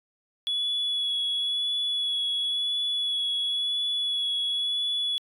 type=tone with vibrato; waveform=sine; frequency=3389 Hz; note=G#7; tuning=34 cents sharp; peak=-23 dBFS; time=0.47-5.18 s; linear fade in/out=0 ms; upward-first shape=sine; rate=0.96 Hz; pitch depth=16 cents each way; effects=tanh soft clip ceiling -22 dBFS